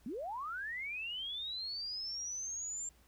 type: linear sweep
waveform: sine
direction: up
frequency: 200.9 to 7390 Hz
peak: -38 dBFS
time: 0.06-2.89 s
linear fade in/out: 2 ms
effects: added 59 Hz sine -65 dBFS peak until 3.07 s + pink hiss -68 dBFS RMS until 3.07 s